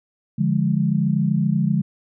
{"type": "chord", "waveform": "sine", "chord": "D diminished", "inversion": "none", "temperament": "equal", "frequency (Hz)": [146.83, 174.61, 207.7], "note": ["D3", "F3", "Ab3"], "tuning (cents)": [0, 0, 0], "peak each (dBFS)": -21, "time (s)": [0.38, 1.82], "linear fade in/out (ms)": 10, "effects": []}